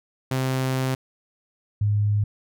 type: tone pair in turn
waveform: sawtooth / sine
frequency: 130.81 / 103.82 Hz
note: C3 / G#2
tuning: 0 / 0 cents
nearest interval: major third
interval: 400 cents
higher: first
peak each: -18 dBFS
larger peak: neither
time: 0.31-0.95 / 1.81-2.24 s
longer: first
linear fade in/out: 5 ms
effects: none